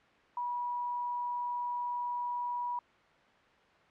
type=tone; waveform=sine; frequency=971 Hz; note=B5; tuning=30 cents flat; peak=-32 dBFS; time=0.37-2.79 s; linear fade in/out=2 ms; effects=white hiss -62 dBFS RMS until 3.9 s + low-pass 2000 Hz 12 dB/octave